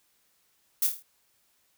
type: noise with echo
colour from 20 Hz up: violet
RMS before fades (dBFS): -24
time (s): 0.82-0.87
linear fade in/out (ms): 5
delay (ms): 26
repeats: 6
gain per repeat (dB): -5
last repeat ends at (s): 1.026
effects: white hiss -69 dBFS RMS until 1.77 s